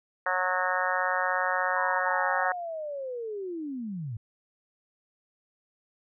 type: harmonic tone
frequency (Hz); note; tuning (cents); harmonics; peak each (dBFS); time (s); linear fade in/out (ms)
183.3; F#3; -16; 3 / 4 / 5 / 6 / 7 / 8 / 9 / 10; -33 / -33 / -33 / -33 / -33 / -33 / -33 / -33; 0.26-2.52; 2
type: linear sweep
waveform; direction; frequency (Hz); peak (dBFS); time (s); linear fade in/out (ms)
sine; down; 1017 to 101.8; -32; 1.76-4.17; 5
effects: none